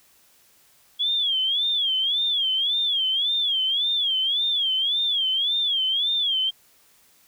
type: tone with vibrato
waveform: sine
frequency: 3327 Hz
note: G#7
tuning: 2 cents sharp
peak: -20 dBFS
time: 0.99-6.51 s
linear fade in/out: 20 ms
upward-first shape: sine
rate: 1.8 Hz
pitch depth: 150 cents each way
effects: white hiss -58 dBFS RMS until 7.27 s